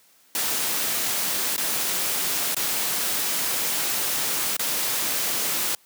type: noise with dropouts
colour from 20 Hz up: white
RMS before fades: -25 dBFS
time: 0.35-5.75 s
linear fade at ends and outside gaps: 1 ms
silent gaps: 1.564-1.579 / 2.546-2.566 / 4.567-4.594 s
effects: white hiss -58 dBFS RMS until 5.85 s + high-pass 150 Hz 12 dB/octave